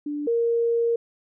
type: tone pair in turn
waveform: sine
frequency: 293.7 / 466.2 Hz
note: D4 / A#4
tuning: 0 / 0 cents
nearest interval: minor sixth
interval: 800 cents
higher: second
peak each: -26 / -19 dBFS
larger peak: second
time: 0.06-0.27 / 0.27-0.96 s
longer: second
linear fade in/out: 5 ms
effects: none